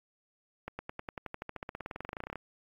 accelerating click train, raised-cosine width 0.5 ms, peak -23 dBFS, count 29, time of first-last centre 0.68-2.357 s, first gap 110 ms, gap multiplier 0.95, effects AAC 64 kbps

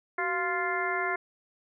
harmonic tone with a mistuned harmonic, 349.2 Hz, F4, in tune, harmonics 1 / 2 / 3 / 4 / 5 / 6, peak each -34 / -34 / -34 / -34 / -34 / -34 dBFS, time 0.18-1.16 s, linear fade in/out 5 ms, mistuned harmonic 1, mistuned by +130 cents, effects none

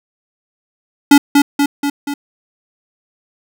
square tone with echo, 284.9 Hz, C#4, 48 cents sharp, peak -3 dBFS, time 1.11-1.18 s, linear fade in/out 5 ms, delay 240 ms, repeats 4, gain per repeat -4 dB, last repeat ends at 2.14 s, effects none

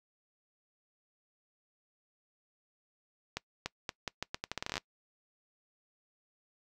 accelerating click train, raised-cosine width 0.2 ms, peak -17 dBFS, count 17, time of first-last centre 3.37-4.779 s, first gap 290 ms, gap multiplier 0.8, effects noise-tail reverb RT60 0.1 s tail -23 dB re dry

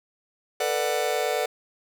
45% pulse chord, B minor seventh, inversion third, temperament just, 444.5 / 493.9 / 592.7 / 740.8 Hz, A4 / B4 / D5 / F#5, +18 / 0 / +16 / +2 cents, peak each -29 dBFS, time 0.6-1.46 s, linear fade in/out 5 ms, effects none

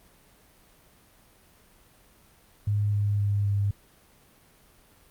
sine tone with pitch steps, 103.4 / 102.51 / 101.62 / 100.75 Hz, G#2 / G#2 / G#2 / G2, -7 / -22 / -37 / +48 cents, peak -22 dBFS, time 2.67-3.71 s, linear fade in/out 5 ms, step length 260 ms, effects pink hiss -58 dBFS RMS until 5.1 s + Opus 32 kbps

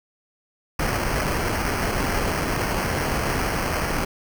pink noise with sample-and-hold, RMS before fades -24 dBFS, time 0.79-4.05 s, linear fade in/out 5 ms, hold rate 3675 Hz, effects none

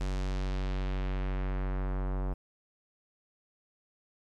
square tone with low-pass filter sweep, 47.08 Hz, F#1, 31 cents sharp, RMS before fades -32 dBFS, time 0-2.34 s, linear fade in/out 10 ms, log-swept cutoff 7300 to 990 Hz, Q 1.1, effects 11-bit

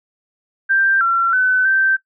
sine tone with pitch steps, 1577 / 1361 / 1511 / 1558 Hz, G6 / F6 / F#6 / G6, +10 / -45 / +36 / -11 cents, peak -12 dBFS, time 0.69-1.97 s, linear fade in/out 20 ms, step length 320 ms, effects noise-tail reverb RT60 0.1 s tail -17 dB re dry

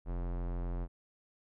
square tone with low-pass filter, 43.75 Hz, F1, 4 cents sharp, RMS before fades -36 dBFS, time 0.05-0.88 s, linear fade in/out 50 ms, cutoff 1000 Hz, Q 0.77, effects none

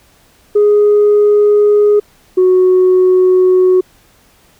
sine tone pair in turn, 415.3 / 368.8 Hz, G#4 / F#4, 0 / -6 cents, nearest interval major second, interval 206 cents, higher first, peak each -4 dBFS, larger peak neither, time 0.55-2 / 2.37-3.81 s, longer first, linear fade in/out 10 ms, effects tanh soft clip ceiling -3 dBFS + pink hiss -49 dBFS RMS until 4.59 s

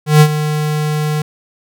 square tone with ADSR envelope, 151.7 Hz, D#3, 44 cents flat, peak -3 dBFS, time 0.06-1.22 s, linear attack 150 ms, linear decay 66 ms, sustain -12 dB, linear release 4 ms, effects none

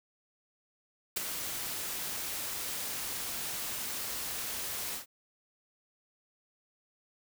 white noise with ADSR envelope, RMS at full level -29 dBFS, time 1.16-5.06 s, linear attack 11 ms, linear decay 14 ms, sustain -8 dB, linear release 120 ms, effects none

